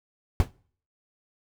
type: noise with exponential decay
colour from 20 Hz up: brown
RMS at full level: -18 dBFS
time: 0.4-0.51 s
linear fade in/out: 1 ms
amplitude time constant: 22 ms
effects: noise-tail reverb RT60 0.5 s tail -23 dB re dry